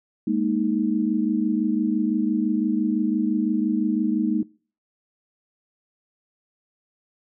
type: chord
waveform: sine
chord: Ab suspended second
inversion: none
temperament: just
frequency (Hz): 207.7 / 233.6 / 311.5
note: Ab3 / Bb3 / Eb4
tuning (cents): 0 / +4 / +2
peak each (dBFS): -24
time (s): 0.27-4.43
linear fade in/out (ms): 5
effects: noise-tail reverb RT60 0.4 s tail -22 dB re dry